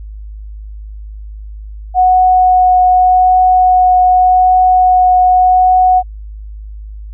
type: tone with vibrato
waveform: sine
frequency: 735 Hz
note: F#5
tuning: 12 cents flat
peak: -5 dBFS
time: 1.94-6.03 s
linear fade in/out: 50 ms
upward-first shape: triangle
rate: 0.85 Hz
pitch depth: 9 cents each way
effects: added 52 Hz sine -25 dBFS peak until 7.13 s